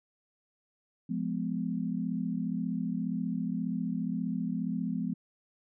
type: chord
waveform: sine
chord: F diminished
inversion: none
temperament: just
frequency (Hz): 174.61 / 209.5 / 251.4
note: F3 / Ab3 / Cb4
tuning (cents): 0 / +15 / +31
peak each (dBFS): -34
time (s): 1.09-5.14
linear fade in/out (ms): 10
effects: none